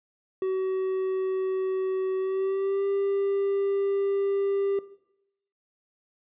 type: tone with pitch glide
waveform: triangle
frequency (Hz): 377.9 to 396.2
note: F#4 to G4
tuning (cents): +37 to +18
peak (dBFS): -22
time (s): 0.42-4.79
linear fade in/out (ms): 2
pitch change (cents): +81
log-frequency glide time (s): 2.18-2.86
effects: noise-tail reverb RT60 0.8 s tail -17 dB re dry + resampled to 8000 Hz